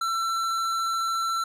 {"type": "tone with hard clipping", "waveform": "sine", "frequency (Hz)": 1343, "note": "E6", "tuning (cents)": 32, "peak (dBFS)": -26, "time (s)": [0.01, 1.44], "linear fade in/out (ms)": 5, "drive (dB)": 13, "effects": []}